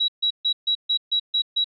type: tone bursts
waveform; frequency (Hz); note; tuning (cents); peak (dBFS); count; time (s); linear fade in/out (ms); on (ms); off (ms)
sine; 3882; B7; -31; -18; 8; 0-1.644; 10; 83; 140
effects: none